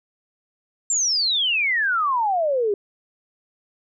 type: exponential sweep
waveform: sine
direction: down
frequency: 7520 to 392 Hz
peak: -18 dBFS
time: 0.9-2.74 s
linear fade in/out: 2 ms
effects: none